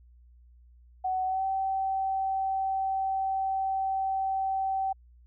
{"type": "tone with pitch glide", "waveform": "sine", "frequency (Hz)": [749, 770.5], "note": ["F#5", "G5"], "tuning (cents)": [21, -30], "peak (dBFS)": -26, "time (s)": [1.04, 4.93], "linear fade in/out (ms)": 10, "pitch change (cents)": 49, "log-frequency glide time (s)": [1.25, 1.44], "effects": ["added 60 Hz sine -53 dBFS peak until 5.26 s"]}